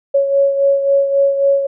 sine beating tone pair, 554.4 / 558.1 Hz, C#5 / C#5, 0 / +12 cents, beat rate 3.7 Hz, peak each -11 / -19 dBFS, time 0.14-1.67 s, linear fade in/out 10 ms, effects none

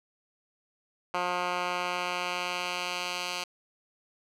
10% pulse tone with band-pass filter sweep, 178.5 Hz, F3, 38 cents sharp, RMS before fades -32 dBFS, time 1.14-3.44 s, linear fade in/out 5 ms, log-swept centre 1400 to 3800 Hz, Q 0.97, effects none

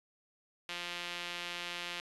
sawtooth tone with band-pass filter, 174.61 Hz, F3, in tune, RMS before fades -41 dBFS, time 0.69-2 s, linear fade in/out 0 ms, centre 3000 Hz, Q 1.6, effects resampled to 24000 Hz + 10-bit

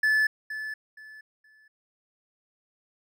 triangle tone with echo, 1735 Hz, A6, 25 cents flat, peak -18 dBFS, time 0.03-0.27 s, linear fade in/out 5 ms, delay 470 ms, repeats 3, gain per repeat -12 dB, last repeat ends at 1.68 s, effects none

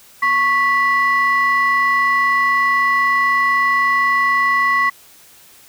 sine tone pair together, 1105 / 1968.9 Hz, C#6 / B6, -6 / -6 cents, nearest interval minor seventh, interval 1000 cents, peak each -14 dBFS, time 0.22-4.9 s, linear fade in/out 10 ms, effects tanh soft clip ceiling -8 dBFS + white hiss -46 dBFS RMS until 5.68 s

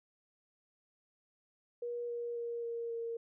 sine tone with pitch steps, 478.6 / 474.5 / 470.4 / 466.3 / 462.3 Hz, A#4 / A#4 / A#4 / A#4 / A#4, +46 / +31 / +16 / +1 / -14 cents, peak -36 dBFS, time 1.82-3.17 s, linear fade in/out 5 ms, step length 270 ms, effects none

